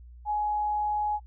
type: tone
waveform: sine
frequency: 839 Hz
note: G#5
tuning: 17 cents sharp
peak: -25 dBFS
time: 0.25-1.2 s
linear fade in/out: 50 ms
effects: noise-tail reverb RT60 0.1 s tail -24 dB re dry + added 60 Hz sine -45 dBFS peak until 1.26 s